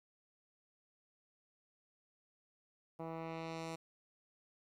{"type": "tone with low-pass filter sweep", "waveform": "10% pulse", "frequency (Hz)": 163.2, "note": "E3", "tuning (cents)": -17, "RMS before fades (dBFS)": -44, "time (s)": [2.99, 3.76], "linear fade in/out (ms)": 10, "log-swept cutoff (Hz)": [960, 9700], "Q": 0.9, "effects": ["12-bit"]}